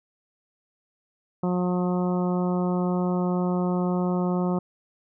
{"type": "harmonic tone", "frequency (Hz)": 179.8, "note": "F#3", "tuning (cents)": -49, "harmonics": [1, 2, 3, 4, 5, 6, 7], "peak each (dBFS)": [-23, -29, -33, -35, -37, -39, -40], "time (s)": [1.43, 4.59], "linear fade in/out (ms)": 5, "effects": []}